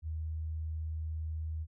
sine tone, 79.1 Hz, D#2, 29 cents sharp, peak -34 dBFS, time 0.02-1.67 s, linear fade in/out 50 ms, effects none

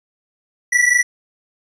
square tone pair together, 1945 / 1969.9 Hz, B6 / B6, -27 / -5 cents, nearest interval unison, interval 22 cents, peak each -15 / -16 dBFS, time 0.72-1.03 s, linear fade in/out 10 ms, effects resampled to 22050 Hz

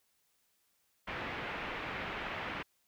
white low-pass noise, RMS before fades -40 dBFS, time 1.07-2.63 s, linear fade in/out 10 ms, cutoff 2500 Hz, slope 24 dB/octave, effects white hiss -75 dBFS RMS until 2.87 s

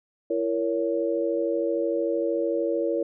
sine chord, A# diminished, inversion second, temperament just, 335.6 / 466.2 / 559.4 Hz, E4 / A#4 / C#5, +31 / 0 / +16 cents, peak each -27 dBFS, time 0.3-3.03 s, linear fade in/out 5 ms, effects none

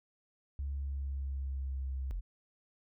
sine tone with pitch glide, 69.8 to 66.26 Hz, C#2 to C2, +13 to +22 cents, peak -33 dBFS, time 0.59-2.11 s, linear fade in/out 0 ms, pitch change -91 cents, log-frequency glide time 0.72-1.97 s
sine tone, 44.95 Hz, F#1, 49 cents flat, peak -33 dBFS, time 2.1-2.21 s, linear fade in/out 20 ms
effects tanh soft clip ceiling -30 dBFS

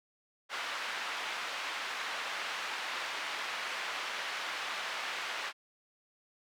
pink band-pass noise, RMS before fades -38 dBFS, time 0.49-5.53 s, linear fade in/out 50 ms, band 1100 to 3300 Hz, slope 12 dB/octave, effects none

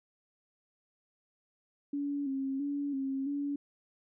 sine tone with vibrato, 277.2 Hz, C#4, in tune, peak -31 dBFS, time 1.93-3.56 s, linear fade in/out 5 ms, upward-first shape square, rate 1.5 Hz, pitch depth 48 cents each way, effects none

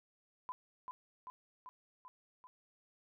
sine tone with echo, 1008 Hz, B5, 35 cents sharp, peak -39 dBFS, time 0.49-0.52 s, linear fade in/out 0 ms, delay 390 ms, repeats 5, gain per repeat -3 dB, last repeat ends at 2.47 s, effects none

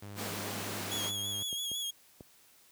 sawtooth tone, 101.6 Hz, G#2, 38 cents flat, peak -39 dBFS, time 0.02-1.43 s, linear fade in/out 5 ms
pink high-pass noise, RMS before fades -39 dBFS, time 0.15-1.12 s, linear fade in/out 50 ms, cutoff 160 Hz, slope 96 dB/octave
sawtooth tone with vibrato, 3322 Hz, G#7, in tune, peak -31 dBFS, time 0.91-1.91 s, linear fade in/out 10 ms, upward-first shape sine, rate 6 Hz, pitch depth 40 cents each way
clicks, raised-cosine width 2 ms, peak -33 dBFS, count 4, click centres 0.943 / 1.528 / 1.716 / 2.208 s
effects white hiss -62 dBFS RMS until 2.71 s + high-pass 60 Hz 12 dB/octave

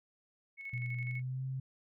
sine tone with tremolo, 2200 Hz, C#7, 14 cents flat, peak -39 dBFS, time 0.57-1.22 s, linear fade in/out 50 ms, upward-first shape square, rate 12 Hz, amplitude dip 50%
sine tone with pitch glide, 122.4 to 131.95 Hz, B2 to C3, -15 to +15 cents, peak -35 dBFS, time 0.73-1.6 s, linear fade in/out 5 ms, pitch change +130 cents, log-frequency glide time 1-1.44 s
effects none

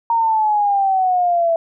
sine exponential sweep, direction down, 932.3 to 659.3 Hz, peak -13 dBFS, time 0.1-1.56 s, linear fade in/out 2 ms, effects none

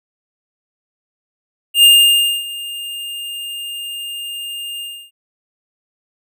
square tone with ADSR envelope, 2814 Hz, F7, 12 cents sharp, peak -5 dBFS, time 1.74-5.11 s, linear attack 92 ms, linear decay 600 ms, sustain -20 dB, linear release 300 ms, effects none

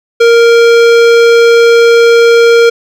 sine tone with hard clipping, 466.2 Hz, A#4, in tune, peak -4 dBFS, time 0.2-2.7 s, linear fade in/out 10 ms, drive 17 dB, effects none

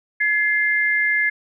sine tone pair together, 1705.7 / 2093 Hz, G#6 / C7, +46 / 0 cents, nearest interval major third, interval 354 cents, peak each -19 dBFS, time 0.2-1.3 s, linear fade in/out 10 ms, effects none

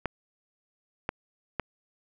clicks, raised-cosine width 0.5 ms, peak -13 dBFS, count 3, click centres 0.057 / 1.091 / 1.597 s, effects none

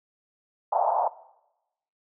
pink band-pass noise, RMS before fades -24 dBFS, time 0.72-1.08 s, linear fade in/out 5 ms, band 650 to 930 Hz, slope 48 dB/octave, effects noise-tail reverb RT60 0.9 s tail -19 dB re dry

